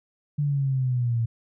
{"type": "exponential sweep", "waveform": "sine", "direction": "down", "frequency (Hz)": [148.1, 113.6], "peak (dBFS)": -21, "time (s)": [0.38, 1.26], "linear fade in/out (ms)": 10, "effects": []}